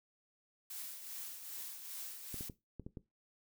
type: noise with tremolo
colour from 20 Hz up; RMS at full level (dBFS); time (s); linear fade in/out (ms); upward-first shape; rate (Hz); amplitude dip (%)
blue; -44; 0.7-2.49; 5; triangle; 2.5; 55
type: clicks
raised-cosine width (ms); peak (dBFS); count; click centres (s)
3; -32; 6; 2.343 / 2.409 / 2.498 / 2.797 / 2.865 / 2.972
effects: noise-tail reverb RT60 0.2 s tail -17 dB re dry